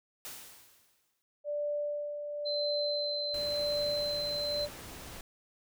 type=noise with exponential decay; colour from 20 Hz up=white; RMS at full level=-42 dBFS; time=0.25-1.22 s; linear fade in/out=0 ms; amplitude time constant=210 ms
type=tone with tremolo; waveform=sine; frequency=587.3 Hz; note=D5; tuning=in tune; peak=-30 dBFS; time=1.44-4.69 s; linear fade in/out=50 ms; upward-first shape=sine; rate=0.96 Hz; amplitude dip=50%
type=tone; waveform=sine; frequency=4078 Hz; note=C8; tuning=45 cents flat; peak=-33 dBFS; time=2.45-4.66 s; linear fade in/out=20 ms
type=noise; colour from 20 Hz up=pink; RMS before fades=-46 dBFS; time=3.34-5.21 s; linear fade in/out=2 ms
effects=none